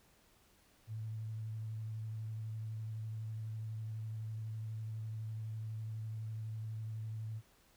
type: tone with vibrato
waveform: sine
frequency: 110 Hz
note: A2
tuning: in tune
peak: -39 dBFS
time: 0.87-7.42 s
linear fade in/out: 50 ms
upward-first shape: sine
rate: 12 Hz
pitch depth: 17 cents each way
effects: pink hiss -68 dBFS RMS until 7.76 s